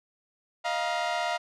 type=chord; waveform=sawtooth; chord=Eb suspended second; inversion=none; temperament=equal with one note detuned; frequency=622.3 / 698.5 / 951.4 Hz; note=Eb5 / F5 / Bb5; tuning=0 / 0 / +35 cents; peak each=-30 / -25 / -29 dBFS; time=0.64-1.38 s; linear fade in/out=20 ms; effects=low-pass 5000 Hz 12 dB/octave